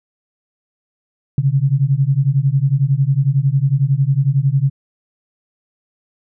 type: beating tone pair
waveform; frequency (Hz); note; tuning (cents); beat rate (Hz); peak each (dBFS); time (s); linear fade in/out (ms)
sine; 131.9 / 142.9; C3 / D3; +14 / -47; 11; -15; 1.38-4.7; 2
effects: none